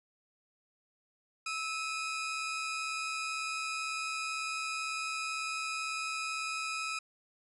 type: tone pair together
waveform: sawtooth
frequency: 1306 / 2474 Hz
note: E6 / D#7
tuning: -17 / -10 cents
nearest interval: major seventh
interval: 1107 cents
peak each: -33 / -34 dBFS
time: 1.46-6.99 s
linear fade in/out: 5 ms
effects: resampled to 24000 Hz